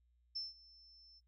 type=tone with ADSR envelope; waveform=sine; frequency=5320 Hz; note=E8; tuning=15 cents sharp; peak=-37 dBFS; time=0.35-1.21 s; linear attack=13 ms; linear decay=170 ms; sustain=-22 dB; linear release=34 ms; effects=noise-tail reverb RT60 0.1 s tail -18 dB re dry + added 60 Hz sine -70 dBFS peak until 1.27 s